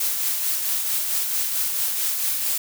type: noise with tremolo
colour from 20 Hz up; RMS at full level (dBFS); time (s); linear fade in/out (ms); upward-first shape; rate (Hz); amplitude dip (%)
blue; -22; 0-2.58; 5; triangle; 4.5; 40
effects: none